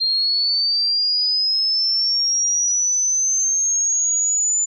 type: linear sweep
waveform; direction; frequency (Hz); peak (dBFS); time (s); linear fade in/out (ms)
sine; up; 4178 to 7070; -16; 0-4.66; 20
effects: none